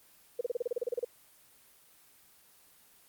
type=tone bursts; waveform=sine; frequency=483.6 Hz; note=B4; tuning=36 cents flat; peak=-28 dBFS; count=13; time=0.39-1.047 s; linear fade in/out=5 ms; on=21 ms; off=32 ms; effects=white hiss -61 dBFS RMS until 3.08 s + Opus 24 kbps